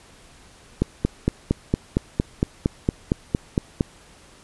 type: click train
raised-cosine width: 3 ms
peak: -5 dBFS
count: 14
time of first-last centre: 0.82-3.809 s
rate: 4.35 Hz
effects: pink hiss -50 dBFS RMS until 4.43 s + resampled to 24000 Hz